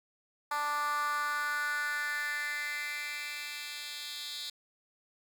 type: tone with high-pass filter sweep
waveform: 10% pulse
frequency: 293.7 Hz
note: D4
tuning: in tune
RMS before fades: -35 dBFS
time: 0.51-4.5 s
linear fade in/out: 5 ms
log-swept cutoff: 1000 to 3600 Hz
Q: 4.2
effects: 9-bit